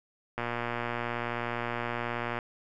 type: click train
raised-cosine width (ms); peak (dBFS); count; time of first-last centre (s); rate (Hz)
0.5; -17; 240; 0.38-2.388; 119
effects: none